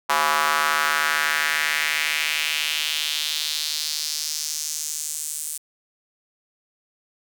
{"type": "tone with high-pass filter sweep", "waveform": "square", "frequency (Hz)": 76.3, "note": "D#2", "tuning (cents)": -33, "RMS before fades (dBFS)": -24, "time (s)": [0.09, 5.58], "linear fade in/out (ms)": 10, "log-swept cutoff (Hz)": [1000, 8800], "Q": 2.4, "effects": []}